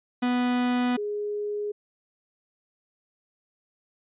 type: tone pair in turn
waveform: 45% pulse / sine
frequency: 246.9 / 415.2 Hz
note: B3 / G#4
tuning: 0 / 0 cents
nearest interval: major sixth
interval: 900 cents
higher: second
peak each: -22 / -27 dBFS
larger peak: first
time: 0.22-0.97 / 0.97-1.72 s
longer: neither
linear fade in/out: 10 ms
effects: resampled to 8000 Hz